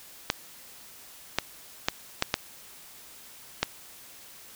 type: clicks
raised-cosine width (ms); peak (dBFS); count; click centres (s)
0.2; -5; 6; 0.301 / 1.386 / 1.885 / 2.224 / 2.341 / 3.63
effects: white hiss -49 dBFS RMS until 4.55 s